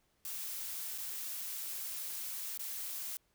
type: noise with dropouts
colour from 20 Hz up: blue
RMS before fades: -41 dBFS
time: 0.25-3.17 s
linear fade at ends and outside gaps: 0 ms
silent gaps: 0.978-0.983 / 2.575-2.594 s
effects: pink hiss -75 dBFS RMS until 3.34 s